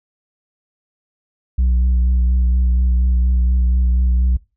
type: tone with vibrato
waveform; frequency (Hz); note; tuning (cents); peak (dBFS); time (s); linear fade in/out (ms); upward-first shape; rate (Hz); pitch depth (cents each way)
sine; 61.74; B1; 0; -9; 1.58-4.37; 10; sine; 4.2; 26
effects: noise-tail reverb RT60 0.3 s tail -24 dB re dry + tanh soft clip ceiling -11 dBFS